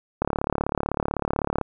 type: click train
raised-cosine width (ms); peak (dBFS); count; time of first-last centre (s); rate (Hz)
1; -9; 51; 0.22-1.613; 35.9
effects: none